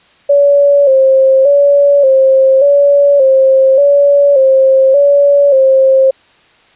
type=tone with vibrato; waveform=sine; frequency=550 Hz; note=C#5; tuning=14 cents flat; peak=-4 dBFS; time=0.29-6.11 s; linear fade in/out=10 ms; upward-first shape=square; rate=0.86 Hz; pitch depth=58 cents each way; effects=white hiss -47 dBFS RMS until 6.75 s + resampled to 8000 Hz